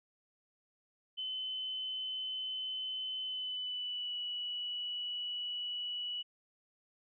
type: tone with pitch glide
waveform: sine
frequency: 3042 to 2943 Hz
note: F#7 to F#7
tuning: +47 to -10 cents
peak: -36 dBFS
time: 1.17-6.23 s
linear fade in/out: 20 ms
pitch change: -57 cents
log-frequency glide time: 3.22-4.16 s
effects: none